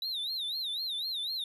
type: tone with vibrato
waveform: triangle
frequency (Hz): 3861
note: B7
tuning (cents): -40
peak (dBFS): -31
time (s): 0.02-1.44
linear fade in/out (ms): 2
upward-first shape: sine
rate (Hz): 4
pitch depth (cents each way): 170
effects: none